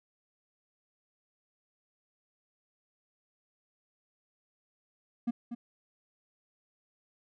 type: tone with echo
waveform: triangle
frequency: 237 Hz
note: A#3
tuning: 29 cents sharp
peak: -25 dBFS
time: 5.27-5.31 s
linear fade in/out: 10 ms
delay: 240 ms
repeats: 1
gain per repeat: -8 dB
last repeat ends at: 5.55 s
effects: none